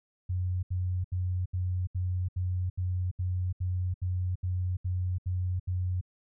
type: tone bursts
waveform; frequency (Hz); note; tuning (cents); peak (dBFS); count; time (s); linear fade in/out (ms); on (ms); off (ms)
sine; 91; F#2; -28; -27; 14; 0.29-6.012; 10; 340; 74
effects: none